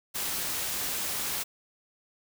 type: noise with amplitude modulation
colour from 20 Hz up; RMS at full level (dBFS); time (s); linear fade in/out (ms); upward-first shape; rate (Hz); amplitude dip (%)
white; -30; 0.14-1.44; 20; sine; 283; 40
effects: none